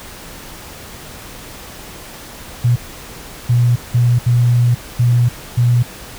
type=tone bursts at uneven times; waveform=sine; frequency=121 Hz; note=B2; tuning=35 cents flat; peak=-9 dBFS; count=6; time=2.64-2.76 / 3.49-3.76 / 3.94-4.19 / 4.26-4.75 / 4.99-5.29 / 5.57-5.83 s; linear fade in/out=10 ms; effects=pink hiss -34 dBFS RMS until 6.18 s